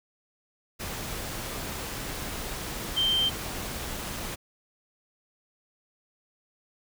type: tone in noise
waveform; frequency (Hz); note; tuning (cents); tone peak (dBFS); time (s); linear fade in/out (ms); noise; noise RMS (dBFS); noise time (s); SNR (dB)
sine; 3136; G7; 0; -22; 2.96-3.3; 20; pink; -35; 0.79-4.36; +10
effects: none